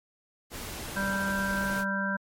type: noise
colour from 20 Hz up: pink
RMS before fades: -38 dBFS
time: 0.5-1.85 s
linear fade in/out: 50 ms
type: harmonic tone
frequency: 196 Hz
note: G3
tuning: in tune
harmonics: 1 / 3 / 5 / 7 / 8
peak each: -31 / -37 / -36 / -38 / -30 dBFS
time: 0.96-2.17 s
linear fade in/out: 10 ms
effects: MP3 64 kbps